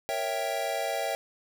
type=chord; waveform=square; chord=A# diminished seventh; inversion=none; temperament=equal; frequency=466.2 / 554.4 / 659.3 / 784 Hz; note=A#4 / C#5 / E5 / G5; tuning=0 / 0 / 0 / 0 cents; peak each=-39 / -35 / -33 / -34 dBFS; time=0.09-1.15 s; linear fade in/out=0 ms; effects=none